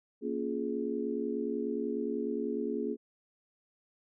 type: chord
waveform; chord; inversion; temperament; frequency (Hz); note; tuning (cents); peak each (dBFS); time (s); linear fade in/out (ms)
sine; Bb minor seventh; none; just; 233.1 / 279.7 / 349.6 / 419.5; Bb3 / Db4 / F4 / Ab4; 0 / +16 / +2 / +17; -36 / -37 / -38 / -35; 0.21-2.97; 50
effects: none